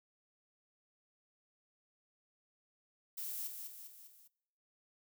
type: noise with echo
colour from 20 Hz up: violet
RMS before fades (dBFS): -42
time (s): 3.17-3.48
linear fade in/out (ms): 10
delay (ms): 200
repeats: 4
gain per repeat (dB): -5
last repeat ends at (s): 4.28
effects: noise-tail reverb RT60 0.8 s tail -23 dB re dry